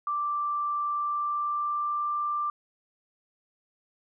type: tone with pitch glide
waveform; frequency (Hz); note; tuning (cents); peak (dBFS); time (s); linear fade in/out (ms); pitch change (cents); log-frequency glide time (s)
sine; 1174.7 to 1182.9; D6 to D6; 0 to +12; -26; 0.07-2.5; 2; +12; 0.86-2.16
effects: none